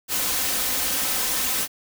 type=noise with comb filter; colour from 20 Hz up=white; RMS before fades=-24 dBFS; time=0.08-1.68 s; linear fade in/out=50 ms; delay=3.9 ms; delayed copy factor=+0.5; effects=none